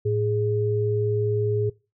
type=tone pair together; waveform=sine; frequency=110 / 415.3 Hz; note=A2 / G#4; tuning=0 / 0 cents; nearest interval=octave + major seventh; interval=2300 cents; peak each=-23 dBFS; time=0.05-1.7 s; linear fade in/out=10 ms; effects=noise-tail reverb RT60 0.3 s tail -23 dB re dry